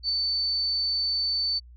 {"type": "tone with ADSR envelope", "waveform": "sine", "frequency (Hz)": 4525, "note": "C#8", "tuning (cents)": 35, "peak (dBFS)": -21, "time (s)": [0.03, 1.6], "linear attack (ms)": 60, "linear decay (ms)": 5, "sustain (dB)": -2, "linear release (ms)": 24, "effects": ["added 60 Hz sine -45 dBFS peak until 1.76 s", "MP3 64 kbps"]}